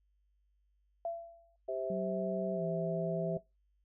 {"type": "tone with exponential decay", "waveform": "sine", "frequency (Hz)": 675, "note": "E5", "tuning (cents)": 41, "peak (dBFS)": -32, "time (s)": [1.05, 1.56], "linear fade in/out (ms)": 2, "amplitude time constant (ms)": 110}
{"type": "harmonic tone", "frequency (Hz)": 130.81, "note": "C3", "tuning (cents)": 0, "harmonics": [3, 4, 5], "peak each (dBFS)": [-40, -41, -35], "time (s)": [1.68, 3.38], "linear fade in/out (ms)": 10}
{"type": "tone with pitch glide", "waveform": "sine", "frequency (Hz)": [187.4, 167.92], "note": ["F#3", "E3"], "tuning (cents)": [22, 32], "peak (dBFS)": -36, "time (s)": [1.9, 3.37], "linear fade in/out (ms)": 2, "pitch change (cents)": -190, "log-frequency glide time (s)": [2.54, 2.63]}
{"effects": ["noise-tail reverb RT60 0.2 s tail -18 dB re dry", "added 50 Hz sine -70 dBFS peak until 3.84 s"]}